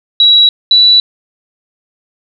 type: tone pair in turn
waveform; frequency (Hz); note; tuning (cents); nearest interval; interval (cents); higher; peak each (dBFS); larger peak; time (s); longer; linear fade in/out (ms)
sine; 3893 / 3947; B7 / B7; -26 / -2; unison; 24; second; -3; neither; 0.2-0.49 / 0.71-1; neither; 2
effects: none